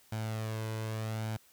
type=tone with flanger; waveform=sawtooth; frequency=110 Hz; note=A2; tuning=in tune; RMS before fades=-36 dBFS; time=0.12-1.37 s; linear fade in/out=5 ms; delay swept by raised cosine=1.3 to 2 ms; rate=0.83 Hz; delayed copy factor=+0.5; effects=white hiss -63 dBFS RMS until 1.52 s